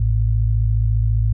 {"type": "tone pair together", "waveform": "sine", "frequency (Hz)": [54.65, 109.3], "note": ["A1", "A2"], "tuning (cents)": [-11, -11], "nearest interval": "octave", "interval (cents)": 1200, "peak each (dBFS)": -17, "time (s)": [0, 1.33], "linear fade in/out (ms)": 5, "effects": []}